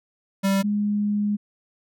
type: tone pair in turn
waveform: square / sine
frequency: 195.3 / 206.9 Hz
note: G3 / G#3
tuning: -6 / -6 cents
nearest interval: minor second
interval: 100 cents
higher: second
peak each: -19 / -20 dBFS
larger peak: first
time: 0.43-0.63 / 0.63-1.37 s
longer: second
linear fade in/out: 20 ms
effects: none